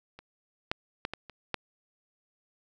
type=clicks; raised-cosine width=0.3 ms; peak=-30 / -12 / -15 / -19 / -29 / -13 dBFS; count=6; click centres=0.19 / 0.715 / 1.051 / 1.136 / 1.297 / 1.543 s; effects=none